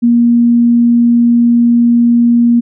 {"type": "tone", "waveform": "sine", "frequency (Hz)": 236.9, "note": "A#3", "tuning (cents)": 28, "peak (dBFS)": -5, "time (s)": [0.02, 2.61], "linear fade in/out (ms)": 20, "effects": []}